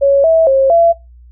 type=tone with pitch steps; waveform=sine; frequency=556 / 651 / 538 / 675 Hz; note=C#5 / E5 / C5 / E5; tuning=+5 / -22 / +48 / +41 cents; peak=-6 dBFS; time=0.01-0.93 s; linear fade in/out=20 ms; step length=230 ms; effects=noise-tail reverb RT60 0.2 s tail -19 dB re dry + added 60 Hz sine -37 dBFS peak until 1.31 s